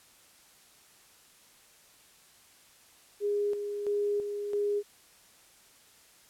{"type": "tone with tremolo", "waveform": "sine", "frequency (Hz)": 410.5, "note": "G#4", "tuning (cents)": -20, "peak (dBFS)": -26, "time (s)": [3.2, 4.83], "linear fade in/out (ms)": 50, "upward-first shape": "square", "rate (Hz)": 1.5, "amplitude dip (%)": 50, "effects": ["white hiss -59 dBFS RMS until 6.29 s", "low-pass 12000 Hz 12 dB/octave"]}